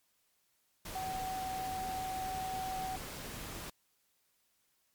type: tone in noise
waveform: sine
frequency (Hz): 755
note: F#5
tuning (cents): +35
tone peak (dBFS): -36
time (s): 0.95-2.96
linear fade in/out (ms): 5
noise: pink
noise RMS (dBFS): -44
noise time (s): 0.85-3.7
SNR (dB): +5
effects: white hiss -75 dBFS RMS until 4.94 s + MP3 96 kbps